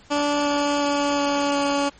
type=tone with pitch steps; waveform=15% pulse; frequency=290.5 / 288.7 / 286.8 / 285 / 283.2 Hz; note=D4 / D4 / D4 / C#4 / C#4; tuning=-19 / -30 / -41 / +48 / +37 cents; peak=-13 dBFS; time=0.1-1.9 s; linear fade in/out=20 ms; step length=360 ms; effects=pink hiss -51 dBFS RMS until 1.99 s + MP3 32 kbps